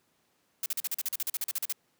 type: noise bursts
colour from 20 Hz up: blue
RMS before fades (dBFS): -31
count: 16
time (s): 0.63-1.725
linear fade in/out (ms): 2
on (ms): 30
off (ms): 41
effects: pink hiss -71 dBFS RMS until 1.99 s + high-pass 150 Hz 12 dB/octave